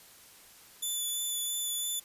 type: tone with vibrato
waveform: 10% pulse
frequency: 3489 Hz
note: A7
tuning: 15 cents flat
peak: -24 dBFS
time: 0.82-2 s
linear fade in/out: 10 ms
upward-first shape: sine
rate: 3 Hz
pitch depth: 11 cents each way
effects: white hiss -55 dBFS RMS until 2.04 s + resampled to 32000 Hz